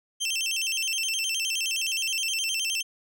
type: tone with vibrato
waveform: 25% pulse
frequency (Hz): 2903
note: F#7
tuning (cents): -34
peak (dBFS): -22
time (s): 0.2-2.83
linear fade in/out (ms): 20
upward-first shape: square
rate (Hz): 9.6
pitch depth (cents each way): 140
effects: none